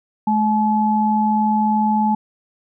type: tone pair together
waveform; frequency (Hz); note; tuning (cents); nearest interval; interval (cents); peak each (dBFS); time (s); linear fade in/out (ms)
sine; 214.2 / 857; A3 / A5; -46 / -46; 2 octaves; 2400; -17; 0.27-2.15; 5
effects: none